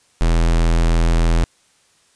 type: tone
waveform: square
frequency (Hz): 41.64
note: E1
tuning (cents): +18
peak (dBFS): -13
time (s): 0.21-1.44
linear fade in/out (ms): 0
effects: white hiss -57 dBFS RMS until 2.15 s + resampled to 22050 Hz